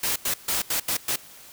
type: noise bursts at uneven times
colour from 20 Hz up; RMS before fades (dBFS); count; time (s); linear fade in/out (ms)
white; -25; 6; 0.03-0.16 / 0.25-0.34 / 0.48-0.62 / 0.7-0.8 / 0.88-0.97 / 1.08-1.16; 5
effects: white hiss -47 dBFS RMS until 1.52 s